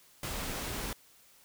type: noise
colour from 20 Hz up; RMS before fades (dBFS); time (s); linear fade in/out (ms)
pink; -37; 0.23-0.93; 2
effects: white hiss -61 dBFS RMS until 1.44 s